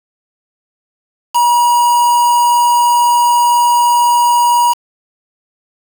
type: tone with quantisation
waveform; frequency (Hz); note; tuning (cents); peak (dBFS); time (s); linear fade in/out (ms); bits
triangle; 959; A#5; +49; -6; 1.34-4.74; 20; 3
effects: none